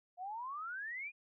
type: exponential sweep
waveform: sine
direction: up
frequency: 698.5 to 2489 Hz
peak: -40 dBFS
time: 0.17-1.12 s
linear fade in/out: 50 ms
effects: none